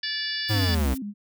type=harmonic tone; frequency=580 Hz; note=D5; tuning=22 cents flat; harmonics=3 / 4 / 5 / 6 / 7 / 8 / 9; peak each=-32 / -42 / -37 / -34 / -41 / -31 / -35 dBFS; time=0.03-0.75 s; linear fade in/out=5 ms
type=noise; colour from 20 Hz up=blue; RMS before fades=-40 dBFS; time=0.48-0.98 s; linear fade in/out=10 ms
type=linear sweep; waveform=square; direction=down; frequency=110 to 60.7 Hz; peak=-22 dBFS; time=0.49-0.95 s; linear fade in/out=20 ms
type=tone with vibrato; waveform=sine; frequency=232.9 Hz; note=A#3; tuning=1 cent flat; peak=-30 dBFS; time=0.52-1.14 s; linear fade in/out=50 ms; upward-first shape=square; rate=3 Hz; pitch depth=220 cents each way
effects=none